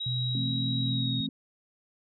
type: tone with pitch glide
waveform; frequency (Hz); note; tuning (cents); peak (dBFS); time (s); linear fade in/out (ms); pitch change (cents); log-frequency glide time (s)
sine; 3837 to 3756; A#7 to A#7; +49 to +12; -31; 0-1.27; 10; -37; 0.83-1.16
type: tone with tremolo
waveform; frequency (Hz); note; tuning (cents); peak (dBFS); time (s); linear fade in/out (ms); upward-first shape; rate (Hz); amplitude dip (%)
sine; 124.9; B2; +20; -28; 0.06-1.21; 5; triangle; 1.5; 25
type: chord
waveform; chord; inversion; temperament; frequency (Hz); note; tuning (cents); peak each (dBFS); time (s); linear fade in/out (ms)
sine; A minor; second; just; 165 / 220 / 264; E3 / A3 / C4; +2 / 0 / +16; -37 / -35 / -34; 0.35-1.29; 2
effects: none